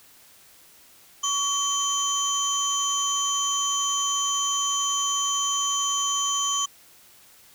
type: tone cluster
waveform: sine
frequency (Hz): 1129 / 3103 / 6120 / 6890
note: C#6 / G7 / G8 / A8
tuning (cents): +31 / -18 / -42 / -37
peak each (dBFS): -27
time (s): 1.23-6.66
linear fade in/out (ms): 10
effects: tanh soft clip ceiling -16 dBFS + white hiss -53 dBFS RMS until 7.54 s